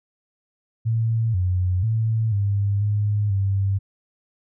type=tone with pitch steps; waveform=sine; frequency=113.3 / 91.2 / 111.6 / 100.7 / 103.9 / 98 Hz; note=A#2 / F#2 / A2 / G2 / G#2 / G2; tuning=-49 / -24 / +25 / +47 / +1 / 0 cents; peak=-18 dBFS; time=0.85-3.79 s; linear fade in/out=20 ms; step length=490 ms; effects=none